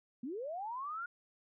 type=linear sweep; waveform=sine; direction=up; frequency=224.2 to 1443 Hz; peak=-38 dBFS; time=0.23-1.06 s; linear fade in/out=5 ms; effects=none